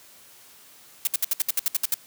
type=noise bursts; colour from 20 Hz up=blue; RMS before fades=-22 dBFS; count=11; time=1.05-1.942 s; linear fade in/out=2 ms; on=22 ms; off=65 ms; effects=white hiss -51 dBFS RMS until 2.06 s + high-pass 80 Hz 12 dB/octave